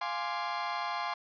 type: chord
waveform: 35% pulse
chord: D half-diminished seventh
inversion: first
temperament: equal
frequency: 698.5 / 830.6 / 1046.5 / 1174.7 Hz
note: F5 / Ab5 / C6 / D6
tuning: 0 / 0 / 0 / 0 cents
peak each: -37 / -36 / -34 / -39 dBFS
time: 0.01-1.14 s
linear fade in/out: 5 ms
effects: resampled to 11025 Hz + 10-bit